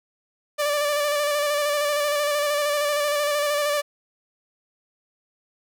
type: tone with vibrato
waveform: sawtooth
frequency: 586 Hz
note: D5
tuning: 4 cents flat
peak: -17 dBFS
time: 0.58-3.82 s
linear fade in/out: 20 ms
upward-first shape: square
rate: 13 Hz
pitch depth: 26 cents each way
effects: none